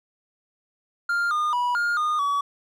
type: tone with pitch steps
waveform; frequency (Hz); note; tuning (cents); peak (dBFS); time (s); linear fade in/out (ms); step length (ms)
triangle; 1399 / 1217 / 976 / 1415 / 1223 / 1136; F6 / D#6 / B5 / F6 / D#6 / C#6; +3 / -39 / -21 / +22 / -30 / +42; -19; 1.09-2.41; 5; 220
effects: none